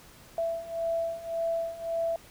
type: beating tone pair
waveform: sine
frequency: 664 / 665.8 Hz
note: E5 / E5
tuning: +12 / +17 cents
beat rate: 1.8 Hz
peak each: -33 / -30 dBFS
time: 0.38-2.16 s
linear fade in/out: 2 ms
effects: pink hiss -53 dBFS RMS until 2.3 s